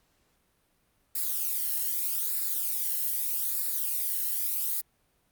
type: noise with flanger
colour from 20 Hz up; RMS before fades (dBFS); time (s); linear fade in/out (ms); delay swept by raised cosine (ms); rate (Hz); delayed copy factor
violet; -29; 1.15-4.81; 5; 0.32 to 0.85; 0.81; -0.6
effects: pink hiss -70 dBFS RMS until 5.31 s + Opus 48 kbps